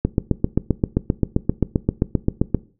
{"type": "click train", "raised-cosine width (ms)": 3, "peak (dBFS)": -3, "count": 20, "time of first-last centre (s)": [0.05, 2.547], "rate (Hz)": 7.61, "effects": ["noise-tail reverb RT60 0.4 s tail -19 dB re dry"]}